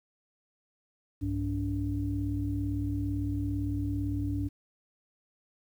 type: tone cluster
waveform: sine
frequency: 62.1 / 99.9 / 288.2 Hz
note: B1 / G2 / D4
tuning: +10 / +33 / -33 cents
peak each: -35 / -31 / -32 dBFS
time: 1.21-4.49 s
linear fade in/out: 20 ms
effects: tanh soft clip ceiling -19 dBFS + 10-bit